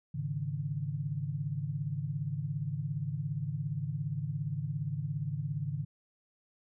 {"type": "chord", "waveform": "sine", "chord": "Ab suspended fourth", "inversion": "none", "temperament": "just", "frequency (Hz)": [103.83, 138.43, 155.74], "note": ["Ab2", "Db3", "Eb3"], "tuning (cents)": [0, -2, 2], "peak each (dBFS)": [-40, -35, -36], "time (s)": [0.14, 5.85], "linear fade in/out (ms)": 10, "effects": []}